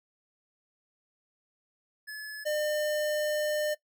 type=tone pair in turn; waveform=square; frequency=1714 / 603.2 Hz; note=A6 / D5; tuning=-46 / +46 cents; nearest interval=octave + tritone; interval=1808 cents; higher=first; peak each=-37 / -28 dBFS; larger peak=second; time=2.07-2.45 / 2.45-3.75 s; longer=second; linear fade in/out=20 ms; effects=noise-tail reverb RT60 0.1 s tail -18 dB re dry